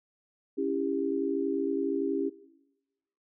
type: chord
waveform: sine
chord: C# diminished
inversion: none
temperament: equal with one note detuned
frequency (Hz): 277.2 / 329.6 / 398.6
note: C#4 / E4 / G4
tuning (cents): 0 / 0 / +29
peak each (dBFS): -31 / -33 / -30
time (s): 0.57-2.3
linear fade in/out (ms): 20
effects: noise-tail reverb RT60 1.0 s tail -19 dB re dry